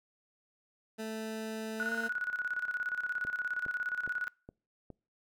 20% pulse tone with pitch glide, 220 to 227.8 Hz, A3 to A#3, 0 to -40 cents, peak -32 dBFS, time 0.98-2.09 s, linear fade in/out 20 ms, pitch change +60 cents, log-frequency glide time 1.78-1.91 s
sine tone with tremolo, 1466 Hz, F#6, 16 cents flat, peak -30 dBFS, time 1.8-4.28 s, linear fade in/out 0 ms, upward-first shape square, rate 17 Hz, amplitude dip 70%
click train, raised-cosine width 2 ms, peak -33 dBFS, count 5, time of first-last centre 3.25-4.903 s, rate 2.42 Hz
effects noise-tail reverb RT60 0.4 s tail -26 dB re dry

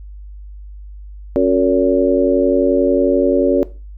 harmonic tone with a mistuned harmonic, 91.3 Hz, F#2, 23 cents flat, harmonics 3 / 4 / 5 / 6, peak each -16 / -16 / -16 / -16 dBFS, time 1.36-3.63 s, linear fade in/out 0 ms, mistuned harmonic 6, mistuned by +57 cents, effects noise-tail reverb RT60 0.3 s tail -17 dB re dry + added 50 Hz sine -31 dBFS peak until 3.97 s

